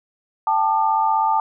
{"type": "chord", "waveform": "sine", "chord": "G suspended second", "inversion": "none", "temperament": "equal with one note detuned", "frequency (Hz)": [784, 880, 1203.5], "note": ["G5", "A5", "D6"], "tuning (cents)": [0, 0, 42], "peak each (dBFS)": [-23, -17, -23], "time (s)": [0.47, 1.4], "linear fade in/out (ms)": 2, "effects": []}